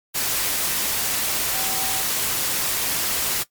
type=tone in noise; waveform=sine; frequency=767 Hz; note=G5; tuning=38 cents flat; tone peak=-32 dBFS; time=1.52-2.03 s; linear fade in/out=20 ms; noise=white; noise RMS=-23 dBFS; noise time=0.14-3.44 s; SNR=-12 dB; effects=noise-tail reverb RT60 0.1 s tail -18 dB re dry + MP3 96 kbps